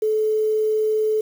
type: tone with quantisation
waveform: sine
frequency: 432.5 Hz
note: A4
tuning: 30 cents flat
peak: -17 dBFS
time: 0.02-1.21 s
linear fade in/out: 5 ms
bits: 7
effects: none